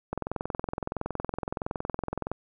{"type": "click train", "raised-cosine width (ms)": 1, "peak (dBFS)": -16, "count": 48, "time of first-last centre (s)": [0.13, 2.316], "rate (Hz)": 21.5, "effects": []}